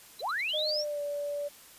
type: tone bursts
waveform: triangle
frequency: 4008 Hz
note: B7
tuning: 25 cents sharp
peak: -38 dBFS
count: 6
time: 0.19-0.711 s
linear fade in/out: 5 ms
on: 26 ms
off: 73 ms
type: linear sweep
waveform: sine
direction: up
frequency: 360.6 to 5770 Hz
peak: -29 dBFS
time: 0.2-0.85 s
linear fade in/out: 50 ms
type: tone with pitch glide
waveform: sine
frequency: 613 to 578.6 Hz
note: D#5 to D5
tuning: -26 to -26 cents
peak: -31 dBFS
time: 0.53-1.49 s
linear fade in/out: 20 ms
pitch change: -100 cents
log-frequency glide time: 0.66-1.02 s
effects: white hiss -53 dBFS RMS until 1.78 s + resampled to 32000 Hz